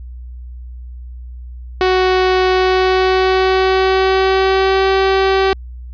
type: tone with pitch glide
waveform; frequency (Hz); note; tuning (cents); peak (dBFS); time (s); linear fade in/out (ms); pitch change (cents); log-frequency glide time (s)
sawtooth; 371.5 to 385; F#4 to G4; +7 to -31; -7; 1.81-5.53; 0; +62; 2.51-4.9
effects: added 61 Hz sine -28 dBFS peak until 5.93 s + resampled to 11025 Hz